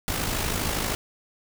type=noise with amplitude modulation; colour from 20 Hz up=pink; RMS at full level=-25 dBFS; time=0.08-0.95 s; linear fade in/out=0 ms; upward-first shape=sine; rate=52.6 Hz; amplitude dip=50%; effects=none